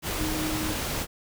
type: tone in noise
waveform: sine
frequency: 311.1 Hz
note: D#4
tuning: in tune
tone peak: -30 dBFS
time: 0.16-0.76 s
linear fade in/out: 50 ms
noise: pink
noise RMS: -30 dBFS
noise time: 0.02-1.07 s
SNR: -3 dB
effects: none

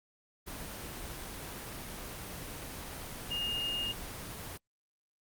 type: tone in noise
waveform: sine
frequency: 2837 Hz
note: F7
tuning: 27 cents sharp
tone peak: -32 dBFS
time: 3.3-3.93 s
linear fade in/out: 20 ms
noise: pink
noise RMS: -42 dBFS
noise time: 0.46-4.58 s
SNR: +7 dB
effects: Opus 24 kbps

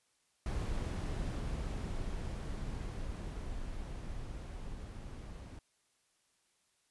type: noise with level ramp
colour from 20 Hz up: brown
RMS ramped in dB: -35 to -46 dBFS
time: 0.46-5.59 s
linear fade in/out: 2 ms
effects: white hiss -75 dBFS RMS until 6.9 s + resampled to 24000 Hz

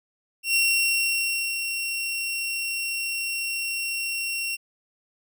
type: tone with ADSR envelope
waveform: sawtooth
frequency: 2734 Hz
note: F7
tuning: 37 cents flat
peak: -15 dBFS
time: 0.43-4.57 s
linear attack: 120 ms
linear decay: 1000 ms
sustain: -8 dB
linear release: 27 ms
effects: none

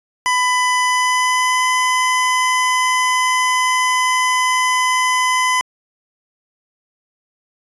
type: tone with pitch glide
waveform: 25% pulse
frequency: 1000 to 1012.2 Hz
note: B5 to B5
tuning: +21 to +42 cents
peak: -10 dBFS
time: 0.26-5.61 s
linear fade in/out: 0 ms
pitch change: +21 cents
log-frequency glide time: 0.86-1.67 s
effects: resampled to 24000 Hz

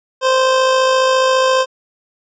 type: tone with amplitude modulation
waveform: 25% pulse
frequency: 521 Hz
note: C5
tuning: 7 cents flat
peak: -6 dBFS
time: 0.21-1.66 s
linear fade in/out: 50 ms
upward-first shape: sine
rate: 54.6 Hz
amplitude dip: 30%
effects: resampled to 16000 Hz

